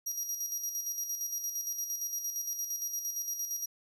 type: tone with tremolo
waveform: 30% pulse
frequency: 5730 Hz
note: F8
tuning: 44 cents sharp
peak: -28 dBFS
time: 0.06-3.66 s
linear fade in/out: 10 ms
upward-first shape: square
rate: 8.7 Hz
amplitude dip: 50%
effects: none